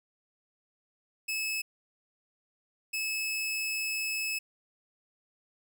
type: tone bursts at uneven times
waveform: sawtooth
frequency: 2595 Hz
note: E7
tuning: 28 cents flat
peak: -27 dBFS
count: 2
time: 1.28-1.62 / 2.93-4.39 s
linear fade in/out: 10 ms
effects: none